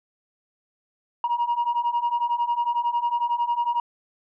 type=beating tone pair; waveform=sine; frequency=945 / 956 Hz; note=A#5 / A#5; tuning=+23 / +43 cents; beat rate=11 Hz; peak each=-24 / -22 dBFS; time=1.24-3.8 s; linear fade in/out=2 ms; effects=tanh soft clip ceiling -17 dBFS